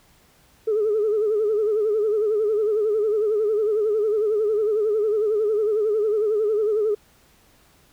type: tone with vibrato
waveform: sine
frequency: 426.9 Hz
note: G#4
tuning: 48 cents sharp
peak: -17 dBFS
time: 0.67-6.95 s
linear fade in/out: 10 ms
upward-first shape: sine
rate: 11 Hz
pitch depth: 79 cents each way
effects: tanh soft clip ceiling -14 dBFS + pink hiss -57 dBFS RMS until 7.92 s